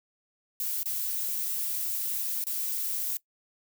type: noise with dropouts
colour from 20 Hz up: violet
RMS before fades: -31 dBFS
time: 0.6-3.17 s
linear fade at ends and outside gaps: 1 ms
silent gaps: 0.831-0.857 / 2.44-2.468 s
effects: noise-tail reverb RT60 0.1 s tail -20 dB re dry